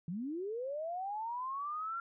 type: linear sweep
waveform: sine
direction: up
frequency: 156.6 to 1385 Hz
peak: -36 dBFS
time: 0.08-2 s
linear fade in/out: 2 ms
effects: none